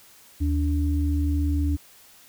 sine tone pair together, 76.52 / 288.9 Hz, D#2 / D4, -28 / -28 cents, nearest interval octave + major seventh, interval 2300 cents, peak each -21 / -27 dBFS, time 0.4-1.77 s, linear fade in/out 20 ms, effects white hiss -52 dBFS RMS until 2.28 s

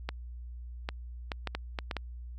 clicks, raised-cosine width 0.3 ms, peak -17 dBFS, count 8, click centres 0.09 / 0.889 / 1.318 / 1.473 / 1.55 / 1.788 / 1.912 / 1.967 s, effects added 60 Hz sine -40 dBFS peak until 2.38 s

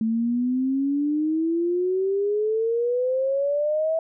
sine exponential sweep, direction up, 220 to 654 Hz, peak -20 dBFS, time 0.01-3.99 s, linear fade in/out 2 ms, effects none

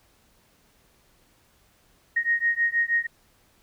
sine beating tone pair, 1864.7 / 1871 Hz, A#6 / A#6, 0 / +6 cents, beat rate 6.3 Hz, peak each -24 dBFS, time 2.16-3.07 s, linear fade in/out 10 ms, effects pink hiss -62 dBFS RMS until 3.62 s

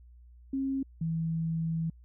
sine tone pair in turn, 270 / 163.18 Hz, C#4 / E3, -45 / -17 cents, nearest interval major sixth, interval 872 cents, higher first, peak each -28 dBFS, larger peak neither, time 0.53-0.83 / 1.01-1.9 s, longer second, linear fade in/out 5 ms, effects added 60 Hz sine -51 dBFS peak until 2.04 s

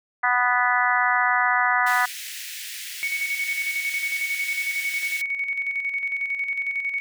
harmonic tone, 246.9 Hz, B3, in tune, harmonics 3 / 4 / 5 / 6 / 7 / 8, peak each -25 / -25 / -25 / -25 / -25 / -25 dBFS, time 0.23-2.06 s, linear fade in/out 10 ms
pink high-pass noise, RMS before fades -35 dBFS, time 1.86-5.22 s, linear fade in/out 10 ms, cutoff 1800 Hz, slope 48 dB/octave
sine tone with tremolo, 2228 Hz, C#7, 8 cents sharp, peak -22 dBFS, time 3.03-7 s, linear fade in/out 0 ms, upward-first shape square, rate 11 Hz, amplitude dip 50%
effects none

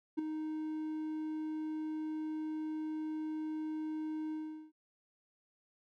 triangle tone with ADSR envelope, 311.1 Hz, D#4, in tune, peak -26 dBFS, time 0.17-4.72 s, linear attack 20 ms, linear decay 6 ms, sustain -8 dB, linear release 400 ms, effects none

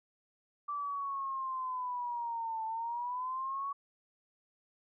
sine linear two-way sweep, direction down then up, 1169 to 882 to 1126 Hz, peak -34 dBFS, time 0.68-3.73 s, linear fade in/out 10 ms, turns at 2.65 s, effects none

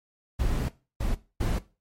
brown noise bursts at uneven times, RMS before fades -26 dBFS, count 3, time 0.39-0.69 / 1-1.15 / 1.4-1.59 s, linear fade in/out 10 ms, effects noise-tail reverb RT60 0.3 s tail -17 dB re dry + MP3 64 kbps

